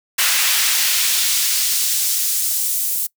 pink noise with high-pass filter sweep, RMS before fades -18 dBFS, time 0.18-3.07 s, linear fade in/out 10 ms, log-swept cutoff 1800 to 10000 Hz, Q 0.73, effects noise-tail reverb RT60 0.1 s tail -23 dB re dry

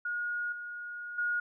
sine tone with level steps, 1439 Hz, F#6, 49 cents flat, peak -31 / -38 / -28 dBFS, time 0.05-1.4 s, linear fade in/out 5 ms, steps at 0.52 / 1.18 s, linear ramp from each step 5 ms, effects none

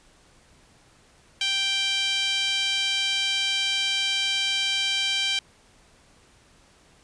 5% pulse tone with band-pass filter, 784 Hz, G5, in tune, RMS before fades -25 dBFS, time 1.41-5.39 s, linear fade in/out 2 ms, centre 3000 Hz, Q 2.6, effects pink hiss -57 dBFS RMS until 7.03 s + resampled to 22050 Hz

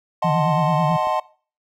triangle chord, D# diminished seventh, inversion none, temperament equal, 622.3 / 740 / 880 / 1046.5 Hz, D#5 / F#5 / A5 / C6, 0 / 0 / 0 / 0 cents, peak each -22 dBFS, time 0.22-1.2 s, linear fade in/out 5 ms
sine tone with vibrato, 158.2 Hz, D#3, 29 cents sharp, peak -19 dBFS, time 0.24-0.97 s, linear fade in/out 10 ms, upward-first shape sine, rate 9.2 Hz, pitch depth 150 cents each way
clicks, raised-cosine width 2 ms, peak -27 dBFS, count 2, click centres 0.919 / 1.071 s
effects noise-tail reverb RT60 0.4 s tail -20 dB re dry

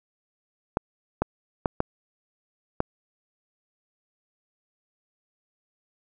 clicks, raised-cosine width 1 ms, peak -8 dBFS, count 5, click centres 0.771 / 1.22 / 1.658 / 1.804 / 2.804 s, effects none

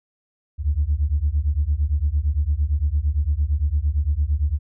sine beating tone pair, 69.3 / 78.1 Hz, C#2 / D#2, 0 / +7 cents, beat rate 8.8 Hz, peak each -20 dBFS, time 0.58-4.59 s, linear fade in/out 50 ms, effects tanh soft clip ceiling -11 dBFS

